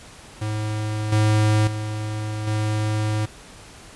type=tone with level steps; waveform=square; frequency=107.2 Hz; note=A2; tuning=45 cents flat; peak=-24 / -16 / -26 / -21 dBFS; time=0.41-3.26 s; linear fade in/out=10 ms; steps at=1.12 / 1.67 / 2.47 s; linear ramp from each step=5 ms; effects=pink hiss -44 dBFS RMS until 3.95 s + resampled to 24000 Hz